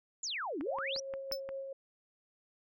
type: exponential two-way sweep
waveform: sine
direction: down then up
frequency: 7459 to 258.5 to 6010 Hz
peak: -35 dBFS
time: 0.23-1 s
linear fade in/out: 5 ms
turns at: 0.6 s
type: click train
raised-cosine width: 0.5 ms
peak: -30 dBFS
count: 6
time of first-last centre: 0.61-1.49 s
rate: 5.68 Hz
type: tone with tremolo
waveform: sine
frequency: 542 Hz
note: C#5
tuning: 39 cents flat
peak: -37 dBFS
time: 0.66-1.73 s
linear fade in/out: 5 ms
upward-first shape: sine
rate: 4.7 Hz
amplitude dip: 35%
type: tone with exponential decay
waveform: square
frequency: 5274 Hz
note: E8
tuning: in tune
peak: -29 dBFS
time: 1.32-1.4 s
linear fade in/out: 2 ms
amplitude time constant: 17 ms
effects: none